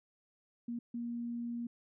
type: tone bursts at uneven times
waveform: sine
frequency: 236.7 Hz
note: A#3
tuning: 27 cents sharp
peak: -36 dBFS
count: 2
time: 0.68-0.79 / 0.94-1.67 s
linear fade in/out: 5 ms
effects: none